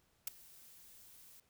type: noise with ADSR envelope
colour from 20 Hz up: blue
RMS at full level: -36 dBFS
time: 0.27-1.4 s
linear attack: 4 ms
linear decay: 12 ms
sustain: -23 dB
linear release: 3 ms
effects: pink hiss -74 dBFS RMS until 1.49 s